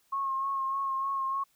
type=tone with vibrato; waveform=sine; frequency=1083 Hz; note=C#6; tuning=41 cents flat; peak=-28 dBFS; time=0.12-1.44 s; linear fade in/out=10 ms; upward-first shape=sine; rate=3.3 Hz; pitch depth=26 cents each way; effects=white hiss -69 dBFS RMS until 1.55 s

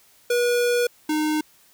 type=tone pair in turn; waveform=square; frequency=483.4 / 306.7 Hz; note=B4 / D#4; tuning=-37 / -25 cents; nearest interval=minor sixth; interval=788 cents; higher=first; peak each=-19 / -21 dBFS; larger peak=first; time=0.3-0.87 / 1.09-1.41 s; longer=first; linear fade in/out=5 ms; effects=white hiss -56 dBFS RMS until 1.73 s

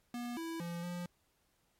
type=tone with pitch steps; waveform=square; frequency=241 / 329.5 / 171.4 / 175.7 Hz; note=B3 / E4 / F3 / F3; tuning=-42 / -1 / -32 / +11 cents; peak=-39 dBFS; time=0.14-1.06 s; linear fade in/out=2 ms; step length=230 ms; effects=pink hiss -75 dBFS RMS until 1.79 s + MP3 64 kbps

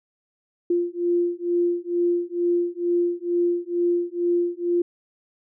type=beating tone pair; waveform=sine; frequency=347.2 / 349.4 Hz; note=F4 / F4; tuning=-10 / +1 cents; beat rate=2.2 Hz; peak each=-23 dBFS; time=0.7-4.82 s; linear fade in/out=5 ms; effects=none

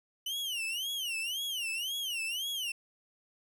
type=tone with vibrato; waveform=40% pulse; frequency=2960 Hz; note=F#7; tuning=in tune; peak=-32 dBFS; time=0.26-2.72 s; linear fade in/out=5 ms; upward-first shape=sine; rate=1.9 Hz; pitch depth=210 cents each way; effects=12-bit

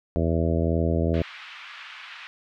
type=harmonic tone; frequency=82.41 Hz; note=E2; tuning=in tune; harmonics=1 / 2 / 3 / 4 / 5 / 6 / 7 / 8; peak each=-24 / -27 / -29 / -30 / -31 / -32 / -32 / -33 dBFS; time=0.16-1.22 s; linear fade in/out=0 ms
type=band-pass noise; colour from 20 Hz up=white; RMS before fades=-42 dBFS; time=1.14-2.27 s; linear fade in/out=0 ms; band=1100 to 3100 Hz; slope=24 dB/octave
effects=none

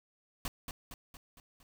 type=noise with echo; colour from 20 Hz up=pink; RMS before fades=-36 dBFS; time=0.45-0.48 s; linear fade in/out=2 ms; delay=230 ms; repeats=5; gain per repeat=-5 dB; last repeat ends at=1.63 s; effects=none

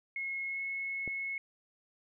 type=tone with pitch glide; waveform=sine; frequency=2169 to 2185 Hz; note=C#7 to C#7; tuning=-38 to -26 cents; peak=-34 dBFS; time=0.16-1.38 s; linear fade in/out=2 ms; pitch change=+12 cents; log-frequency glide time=0.47-0.61 s
type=click; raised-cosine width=2 ms; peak=-29 dBFS; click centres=1.077 s
effects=none

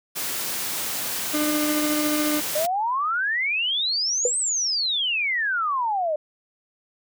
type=high-pass noise; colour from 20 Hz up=white; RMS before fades=-28 dBFS; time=0.15-2.67 s; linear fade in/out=20 ms; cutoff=100 Hz; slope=24 dB/octave
type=tone with tremolo; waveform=35% pulse; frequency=300.7 Hz; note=D4; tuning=41 cents sharp; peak=-19 dBFS; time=1.33-2.41 s; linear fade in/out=20 ms; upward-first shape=triangle; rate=14 Hz; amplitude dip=30%
type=exponential two-way sweep; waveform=sine; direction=up then down; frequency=588 to 8372 to 588 Hz; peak=-21 dBFS; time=2.55-6.16 s; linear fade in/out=5 ms; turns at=4.38 s
type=tone with exponential decay; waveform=sine; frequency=493.9 Hz; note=B4; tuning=in tune; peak=-15 dBFS; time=4.25-4.33 s; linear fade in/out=5 ms; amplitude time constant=17 ms
effects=none

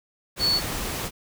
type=tone in noise; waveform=sine; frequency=4435 Hz; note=C#8; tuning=in tune; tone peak=-19 dBFS; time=0.39-0.61 s; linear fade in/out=50 ms; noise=pink; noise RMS=-30 dBFS; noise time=0.36-1.11 s; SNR=+8 dB; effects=none

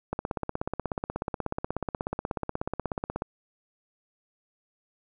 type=click train; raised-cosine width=1 ms; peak=-15 dBFS; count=52; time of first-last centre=0.13-3.221 s; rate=16.5 Hz; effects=none

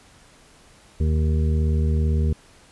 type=harmonic tone; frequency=77.78 Hz; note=D#2; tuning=in tune; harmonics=1 / 2 / 3 / 5 / 6; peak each=-18 / -26 / -30 / -34 / -37 dBFS; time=1-2.33 s; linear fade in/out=5 ms; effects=pink hiss -52 dBFS RMS until 2.71 s + resampled to 24000 Hz

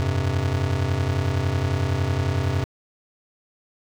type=chord; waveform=square; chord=F suspended second; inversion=none; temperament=just; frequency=87.31 / 98.22 / 130.96 Hz; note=F2 / G2 / C3; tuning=0 / +4 / +2 cents; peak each=-26 dBFS; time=0-2.64 s; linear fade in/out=0 ms; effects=low-pass 6000 Hz 12 dB/octave + 7-bit

